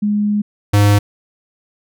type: tone pair in turn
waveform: sine / square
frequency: 207.7 / 102.54 Hz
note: G#3 / G#2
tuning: 0 / -22 cents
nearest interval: octave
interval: 1222 cents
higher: first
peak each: -13 / -9 dBFS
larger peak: second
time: 0.02-0.42 / 0.73-0.99 s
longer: first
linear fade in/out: 10 ms
effects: none